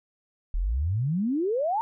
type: exponential sweep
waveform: sine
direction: up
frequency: 36.71 to 932.3 Hz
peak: -23 dBFS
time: 0.54-1.81 s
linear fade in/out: 0 ms
effects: none